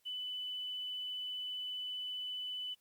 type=tone with quantisation; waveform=sine; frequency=2995 Hz; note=F#7; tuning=20 cents sharp; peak=-38 dBFS; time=0.05-2.75 s; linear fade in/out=20 ms; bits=11; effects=white hiss -75 dBFS RMS until 2.8 s + Opus 48 kbps